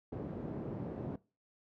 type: band-pass noise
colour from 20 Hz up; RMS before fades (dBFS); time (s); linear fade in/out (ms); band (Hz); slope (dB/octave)
pink; -41; 0.12-1.16; 5; 140 to 420; 12
effects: noise-tail reverb RT60 0.3 s tail -20 dB re dry